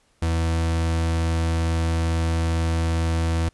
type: tone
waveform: 40% pulse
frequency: 82.3 Hz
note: E2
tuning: 2 cents flat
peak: -19 dBFS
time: 0.22-3.49 s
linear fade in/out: 5 ms
effects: pink hiss -63 dBFS RMS until 3.53 s + resampled to 24000 Hz